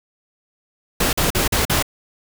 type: noise bursts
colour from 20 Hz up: pink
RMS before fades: -18 dBFS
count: 5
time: 1-1.826 s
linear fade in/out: 5 ms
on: 130 ms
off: 44 ms
effects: none